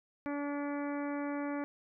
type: harmonic tone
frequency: 287.5 Hz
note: D4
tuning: 37 cents flat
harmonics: 1 / 2 / 3 / 4 / 5 / 6 / 7 / 8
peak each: -35 / -41 / -45 / -47 / -49 / -51 / -52 / -53 dBFS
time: 0.26-1.64 s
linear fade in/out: 0 ms
effects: none